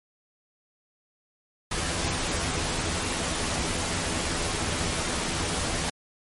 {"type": "noise with comb filter", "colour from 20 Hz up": "pink", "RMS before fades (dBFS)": -28, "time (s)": [1.71, 5.9], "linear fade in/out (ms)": 5, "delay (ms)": 12, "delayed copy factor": 0.55, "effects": ["MP3 48 kbps"]}